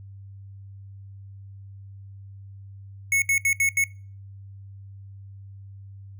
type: tone bursts at uneven times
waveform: square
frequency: 2199 Hz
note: C#7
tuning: 14 cents flat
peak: -19 dBFS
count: 5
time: 3.12-3.22 / 3.29-3.38 / 3.45-3.53 / 3.6-3.69 / 3.77-3.84 s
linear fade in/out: 2 ms
effects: noise-tail reverb RT60 0.4 s tail -23 dB re dry + added 98 Hz sine -40 dBFS peak until 6.19 s